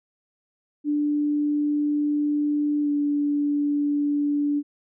sine tone with pitch glide, 294.6 to 290.5 Hz, D4 to D4, +6 to -19 cents, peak -20 dBFS, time 0.84-4.63 s, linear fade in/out 50 ms, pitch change -25 cents, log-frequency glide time 2.82-2.89 s, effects none

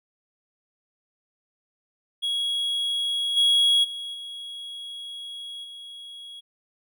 triangle tone with level steps, 3322 Hz, G#7, in tune, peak -22 / -15 / -30 / -33 / -37 dBFS, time 2.22-6.41 s, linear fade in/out 20 ms, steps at 3.36 / 3.83 / 4.13 / 5.63 s, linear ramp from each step 20 ms, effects none

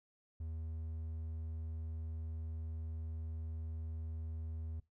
triangle tone, 80 Hz, D#2, 49 cents sharp, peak -38 dBFS, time 0.4-4.8 s, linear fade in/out 5 ms, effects noise-tail reverb RT60 0.2 s tail -19 dB re dry

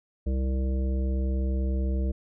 harmonic tone, 65.41 Hz, C2, in tune, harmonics 1 / 3 / 5 / 7 / 9, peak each -24 / -34 / -38 / -41 / -43 dBFS, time 0.26-2.12 s, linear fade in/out 10 ms, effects none

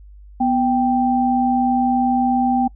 sine tone pair together, 246.9 / 784 Hz, B3 / G5, 0 / 0 cents, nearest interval octave + minor sixth, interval 2000 cents, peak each -17 dBFS, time 0.4-2.68 s, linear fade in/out 10 ms, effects noise-tail reverb RT60 0.1 s tail -23 dB re dry + added 50 Hz sine -39 dBFS peak until 2.75 s

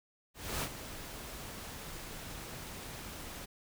pink noise with ADSR envelope, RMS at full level -34 dBFS, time 0.34-3.46 s, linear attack 280 ms, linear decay 63 ms, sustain -11 dB, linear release 16 ms, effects none

